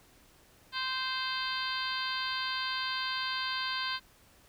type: harmonic tone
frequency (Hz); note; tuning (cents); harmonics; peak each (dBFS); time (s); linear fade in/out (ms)
520; C5; -11; 2 / 3 / 4 / 5 / 6 / 7 / 8 / 9; -37 / -37 / -43 / -43 / -40 / -41 / -40 / -41; 0.72-4; 50
effects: pink hiss -61 dBFS RMS until 4.48 s